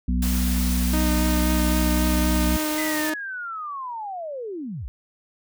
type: harmonic tone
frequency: 61.74 Hz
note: B1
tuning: in tune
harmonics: 1 / 3 / 4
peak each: -21 / -26 / -27 dBFS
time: 0.08-2.57 s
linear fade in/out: 5 ms
type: noise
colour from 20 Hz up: white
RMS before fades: -31 dBFS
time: 0.22-3.1 s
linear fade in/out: 5 ms
type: tone with vibrato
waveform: sawtooth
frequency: 307.8 Hz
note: D#4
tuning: 19 cents flat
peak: -20 dBFS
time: 0.93-3.14 s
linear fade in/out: 5 ms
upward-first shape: sine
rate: 3.8 Hz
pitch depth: 13 cents each way
type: linear sweep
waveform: sine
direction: down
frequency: 2039 to 41.3 Hz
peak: -29 dBFS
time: 2.78-4.88 s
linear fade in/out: 0 ms
effects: none